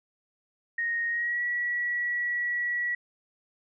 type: tone with pitch glide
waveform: sine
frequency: 1864.7 to 1933.8 Hz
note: A#6 to B6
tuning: 0 to -37 cents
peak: -26 dBFS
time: 0.78-2.95 s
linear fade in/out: 5 ms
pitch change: +63 cents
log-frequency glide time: 1.09-1.42 s
effects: none